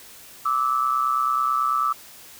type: tone pair together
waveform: sine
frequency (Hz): 1170.9 / 1300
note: D6 / E6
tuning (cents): -6 / -24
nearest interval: major second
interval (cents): 182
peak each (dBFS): -22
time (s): 0.45-1.93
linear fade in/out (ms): 10
effects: white hiss -45 dBFS RMS until 2.39 s